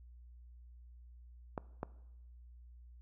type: clicks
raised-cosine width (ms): 1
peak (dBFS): -23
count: 2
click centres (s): 1.578 / 1.831
effects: noise-tail reverb RT60 0.9 s tail -20 dB re dry + added 60 Hz sine -53 dBFS peak until 3.01 s